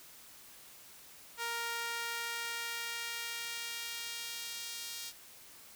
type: tone with high-pass filter sweep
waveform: sawtooth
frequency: 466.7 Hz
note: A#4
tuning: 2 cents sharp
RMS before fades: -40 dBFS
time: 1.37-5.13 s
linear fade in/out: 50 ms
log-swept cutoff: 1100 to 4100 Hz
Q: 1
effects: white hiss -55 dBFS RMS until 5.75 s